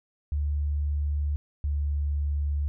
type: tone pair in turn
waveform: sine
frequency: 73.1 / 72.55 Hz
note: D2 / D2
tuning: -7 / -21 cents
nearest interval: unison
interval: 14 cents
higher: first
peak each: -24 dBFS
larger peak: neither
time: 0.32-1.36 / 1.64-2.68 s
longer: neither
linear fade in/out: 0 ms
effects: none